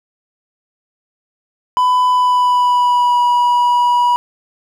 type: tone with pitch glide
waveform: triangle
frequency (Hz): 1000 to 971.5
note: B5 to B5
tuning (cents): +21 to -29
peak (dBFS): -8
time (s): 1.77-4.16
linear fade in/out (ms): 0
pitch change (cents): -50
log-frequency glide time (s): 2.09-3.21
effects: none